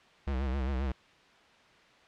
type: tone with vibrato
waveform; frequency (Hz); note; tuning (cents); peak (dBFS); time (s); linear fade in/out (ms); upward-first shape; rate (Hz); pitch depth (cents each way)
square; 66.5; C2; +29; -30; 0.27-0.92; 5; sine; 7.5; 99
effects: white hiss -59 dBFS RMS until 2.07 s + low-pass 3000 Hz 12 dB/octave